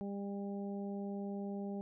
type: harmonic tone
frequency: 200 Hz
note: G3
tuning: 35 cents sharp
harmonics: 1 / 2 / 3 / 4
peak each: -39 / -45 / -50 / -52 dBFS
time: 0.01-1.81 s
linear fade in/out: 0 ms
effects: none